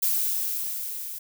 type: noise with level ramp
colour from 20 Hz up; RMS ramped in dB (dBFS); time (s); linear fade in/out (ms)
violet; -23 to -36; 0.02-1.19; 10
effects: none